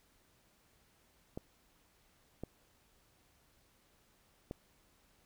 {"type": "clicks", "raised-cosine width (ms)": 2, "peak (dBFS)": -27, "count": 3, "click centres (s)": [1.375, 2.436, 4.511], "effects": ["pink hiss -70 dBFS RMS until 5.25 s"]}